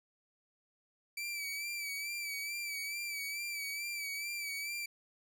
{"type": "tone with vibrato", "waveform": "sawtooth", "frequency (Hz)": 2312, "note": "D7", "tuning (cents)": -28, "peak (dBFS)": -34, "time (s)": [1.17, 4.86], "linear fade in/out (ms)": 5, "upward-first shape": "sine", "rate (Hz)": 2.3, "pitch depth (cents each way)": 48, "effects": []}